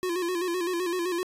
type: tone with vibrato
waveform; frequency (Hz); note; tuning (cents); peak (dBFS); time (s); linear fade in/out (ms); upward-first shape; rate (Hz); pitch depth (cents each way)
square; 354; F4; +23; -27; 0.03-1.23; 0; square; 7.8; 64
effects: resampled to 32000 Hz